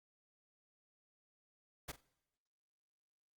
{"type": "noise with echo", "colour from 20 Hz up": "pink", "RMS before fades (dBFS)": -44, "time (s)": [1.88, 1.92], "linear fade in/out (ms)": 10, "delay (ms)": 45, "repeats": 2, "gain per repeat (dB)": -15, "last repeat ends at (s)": 2.01, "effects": ["noise-tail reverb RT60 1.0 s tail -23 dB re dry", "Opus 48 kbps"]}